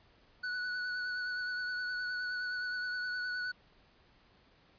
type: tone with vibrato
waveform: square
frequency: 1480 Hz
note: F#6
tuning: in tune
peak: -35 dBFS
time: 0.43-3.52 s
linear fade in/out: 10 ms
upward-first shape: triangle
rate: 9.6 Hz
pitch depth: 24 cents each way
effects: pink hiss -65 dBFS RMS until 4.78 s + resampled to 11025 Hz